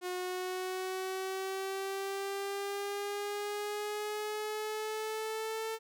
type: linear sweep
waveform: sawtooth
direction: up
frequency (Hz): 361.2 to 446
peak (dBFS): -31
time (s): 0.01-5.79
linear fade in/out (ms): 50
effects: none